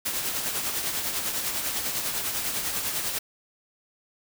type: noise with tremolo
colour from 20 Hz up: white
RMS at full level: -27 dBFS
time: 0.05-3.19 s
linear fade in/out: 10 ms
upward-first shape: triangle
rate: 10 Hz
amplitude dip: 50%
effects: none